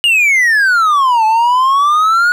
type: exponential two-way sweep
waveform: triangle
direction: down then up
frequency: 2897 to 863 to 1464 Hz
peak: -6 dBFS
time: 0.04-2.32 s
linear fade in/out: 0 ms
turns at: 1.25 s
effects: none